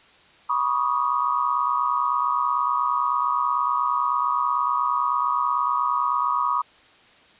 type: tone cluster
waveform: sine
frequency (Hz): 974 / 1111 / 1160 / 1238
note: B5 / C#6 / D6 / D#6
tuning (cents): -24 / +4 / -22 / -9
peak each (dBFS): -25 / -25 / -31 / -24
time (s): 0.49-6.62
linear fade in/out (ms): 10
effects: white hiss -53 dBFS RMS until 7.39 s + resampled to 8000 Hz